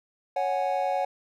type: chord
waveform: triangle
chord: C# suspended fourth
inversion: none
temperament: equal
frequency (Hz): 554.4 / 740 / 830.6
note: C#5 / F#5 / G#5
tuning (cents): 0 / 0 / 0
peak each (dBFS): -27 / -25 / -29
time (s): 0.36-1.05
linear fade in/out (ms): 5
effects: none